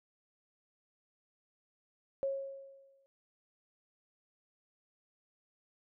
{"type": "tone with exponential decay", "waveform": "sine", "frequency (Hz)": 546, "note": "C#5", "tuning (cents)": -26, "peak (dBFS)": -29, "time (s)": [2.23, 3.06], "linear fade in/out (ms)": 0, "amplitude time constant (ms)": 180, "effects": []}